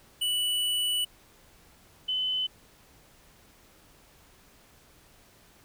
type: tone pair in turn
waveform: square / sine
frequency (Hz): 2960 / 3026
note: F#7 / F#7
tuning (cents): 0 / +38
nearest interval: unison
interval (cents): 38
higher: second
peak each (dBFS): -26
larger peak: neither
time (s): 0.21-1.05 / 2.08-2.47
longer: first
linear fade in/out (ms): 10
effects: pink hiss -58 dBFS RMS until 5.64 s